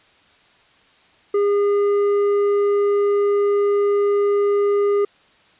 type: tone with tanh clipping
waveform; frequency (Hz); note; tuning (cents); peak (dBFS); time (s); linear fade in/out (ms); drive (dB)
triangle; 406.6; G#4; -37; -16; 1.34-5.05; 5; 11
effects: white hiss -54 dBFS RMS until 5.59 s + resampled to 8000 Hz